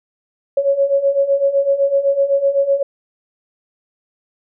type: beating tone pair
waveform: sine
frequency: 550 / 557.9 Hz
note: C#5 / C#5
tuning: -14 / +11 cents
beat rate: 7.9 Hz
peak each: -18 / -14 dBFS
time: 0.57-2.83 s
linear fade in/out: 5 ms
effects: none